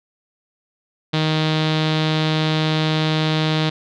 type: tone with low-pass filter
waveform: sawtooth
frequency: 156.3 Hz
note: D#3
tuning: 8 cents sharp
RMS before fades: -19 dBFS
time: 1.13-3.7 s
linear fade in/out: 10 ms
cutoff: 3800 Hz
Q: 3.8
effects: none